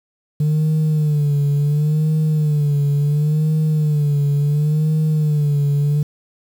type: tone with vibrato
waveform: sine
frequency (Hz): 149.6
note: D3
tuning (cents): +32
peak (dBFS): -11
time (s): 0.4-6.03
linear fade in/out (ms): 5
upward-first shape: sine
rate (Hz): 0.71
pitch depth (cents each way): 74
effects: tanh soft clip ceiling -13 dBFS + 7-bit